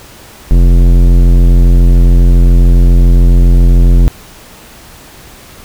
sine tone with tanh clipping, 43.62 Hz, F1, 1 cent flat, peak -4 dBFS, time 0.51-4.08 s, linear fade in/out 0 ms, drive 16 dB, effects pink hiss -35 dBFS RMS until 5.64 s

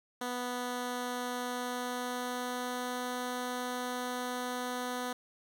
10% pulse tone with pitch glide, 246.9 to 248.5 Hz, B3 to B3, 0 to +11 cents, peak -26 dBFS, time 0.21-5.13 s, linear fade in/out 5 ms, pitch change +11 cents, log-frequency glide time 1.42-3.06 s, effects none

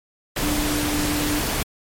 sine tone in noise, 297 Hz, D4, 20 cents sharp, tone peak -23 dBFS, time 0.43-1.4 s, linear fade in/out 5 ms, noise pink, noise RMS -24 dBFS, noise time 0.36-1.63 s, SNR -2 dB, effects MP3 64 kbps

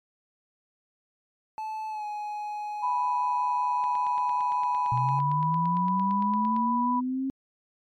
triangle tone with pitch glide, 870 to 837.5 Hz, A5 to G#5, -20 to +14 cents, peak -29 dBFS, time 1.58-5.19 s, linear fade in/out 0 ms, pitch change -66 cents, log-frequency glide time 1.89-2.05 s
sine tone with vibrato, 987.8 Hz, B5, in tune, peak -24 dBFS, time 2.82-7.01 s, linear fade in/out 20 ms, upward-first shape triangle, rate 5.2 Hz, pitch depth 9 cents each way
click train, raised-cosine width 0.3 ms, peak -29 dBFS, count 25, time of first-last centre 3.84-6.564 s, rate 8.81 Hz
sine linear sweep, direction up, 123.6 to 269.7 Hz, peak -26 dBFS, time 4.92-7.3 s, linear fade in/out 0 ms
effects MP3 64 kbps

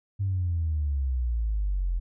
sine exponential sweep, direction down, 100.6 to 42.17 Hz, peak -23 dBFS, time 0.19-2 s, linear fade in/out 20 ms, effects tanh soft clip ceiling -19 dBFS

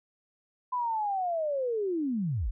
sine linear sweep, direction down, 1012 to 33.15 Hz, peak -27 dBFS, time 0.72-2.51 s, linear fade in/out 10 ms, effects none

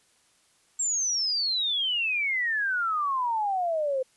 sine exponential sweep, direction down, 7590 to 510 Hz, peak -24 dBFS, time 0.79-4.03 s, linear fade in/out 10 ms, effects white hiss -64 dBFS RMS until 4.16 s + resampled to 24000 Hz

